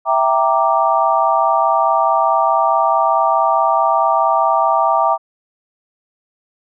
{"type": "chord", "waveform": "sine", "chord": "E half-diminished seventh", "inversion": "none", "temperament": "equal", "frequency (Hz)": [659.3, 784, 932.3, 1174.7], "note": ["E5", "G5", "Bb5", "D6"], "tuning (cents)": [0, 0, 0, 0], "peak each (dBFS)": -17, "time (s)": [0.05, 5.18], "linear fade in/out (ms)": 50, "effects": []}